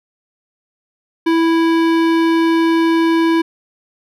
sine tone with hard clipping, 329.6 Hz, E4, in tune, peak -13 dBFS, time 1.26-3.42 s, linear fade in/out 10 ms, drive 17 dB, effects none

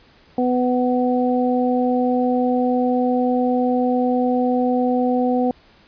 harmonic tone, 249.4 Hz, B3, 17 cents sharp, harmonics 1 / 2 / 3, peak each -18 / -21 / -23 dBFS, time 0.38-5.51 s, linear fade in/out 2 ms, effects pink hiss -52 dBFS RMS until 5.87 s + resampled to 11025 Hz

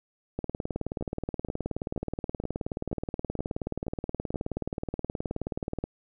two click trains, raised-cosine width 2 ms, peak -17 / -22 dBFS, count 104 / 8, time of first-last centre 0.39-5.84 / 1.01-4.343 s, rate 18.9 / 2.1 Hz, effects none

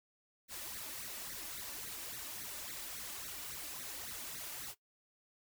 white noise with flanger, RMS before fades -45 dBFS, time 0.48-4.75 s, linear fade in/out 50 ms, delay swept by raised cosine 0.48 to 3.48 ms, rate 3.6 Hz, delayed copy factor +0.9, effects noise-tail reverb RT60 0.1 s tail -17 dB re dry

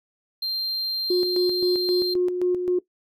triangle tone, 4169 Hz, C8, 7 cents flat, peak -23 dBFS, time 0.42-2.14 s, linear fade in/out 5 ms
sine tone with tremolo, 360 Hz, F#4, 47 cents flat, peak -17 dBFS, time 1.1-2.79 s, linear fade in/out 5 ms, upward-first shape square, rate 3.8 Hz, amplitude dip 50%
effects noise-tail reverb RT60 0.1 s tail -18 dB re dry + tanh soft clip ceiling -11 dBFS

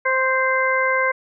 harmonic tone with a mistuned harmonic, 523.3 Hz, C5, in tune, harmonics 1 / 2 / 3 / 4, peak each -22 / -22 / -22 / -22 dBFS, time 0.05-1.12 s, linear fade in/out 10 ms, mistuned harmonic 4, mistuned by -16 cents, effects none

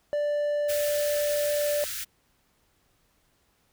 triangle tone, 587.3 Hz, D5, in tune, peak -22 dBFS, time 0.13-1.84 s, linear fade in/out 0 ms
white band-stop noise, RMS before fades -34 dBFS, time 0.68-2.05 s, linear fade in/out 20 ms, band 110 to 1300 Hz, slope 96 dB/octave
effects pink hiss -68 dBFS RMS until 3.72 s

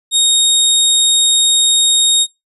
25% pulse tone, 3729 Hz, A#7, in tune, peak -5 dBFS, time 0.11-2.27 s, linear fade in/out 50 ms, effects noise-tail reverb RT60 0.2 s tail -26 dB re dry + resampled to 32000 Hz

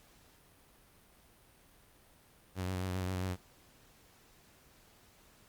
sawtooth tone with vibrato, 92.5 Hz, F#2, in tune, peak -30 dBFS, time 2.55-3.37 s, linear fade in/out 50 ms, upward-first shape triangle, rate 7.5 Hz, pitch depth 50 cents each way, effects pink hiss -63 dBFS RMS until 5.48 s + Opus 48 kbps

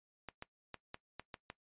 clicks, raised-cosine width 0.3 ms, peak -28 dBFS, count 7, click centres 0.287 / 0.424 / 0.743 / 0.944 / 1.196 / 1.342 / 1.501 s, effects noise-tail reverb RT60 0.1 s tail -18 dB re dry + resampled to 8000 Hz

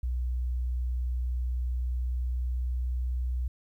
sine tone with pitch glide, 61.74 to 62.17 Hz, B1 to B1, 0 to +12 cents, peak -26 dBFS, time 0.03-3.48 s, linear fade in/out 5 ms, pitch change +12 cents, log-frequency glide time 1.63-3.05 s, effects tanh soft clip ceiling -23 dBFS + 11-bit

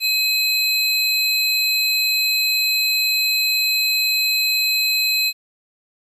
square tone pair together, 2545 / 4079 Hz, D#7 / C8, +39 / -45 cents, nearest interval minor sixth, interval 816 cents, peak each -21 / -19 dBFS, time 0-5.33 s, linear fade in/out 50 ms, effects resampled to 32000 Hz + 9-bit

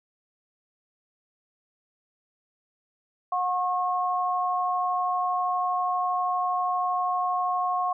sine tone pair together, 725.5 / 1087 Hz, F#5 / C#6, -34 / -34 cents, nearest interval perfect fifth, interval 700 cents, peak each -26 / -26 dBFS, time 3.32-7.93 s, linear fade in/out 5 ms, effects none

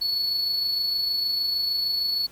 triangle tone with amplitude modulation, 4411 Hz, C#8, 9 cents flat, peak -20 dBFS, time 0.01-2.27 s, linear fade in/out 10 ms, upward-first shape sine, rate 26.5 Hz, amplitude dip 35%, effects pink hiss -52 dBFS RMS until 2.31 s

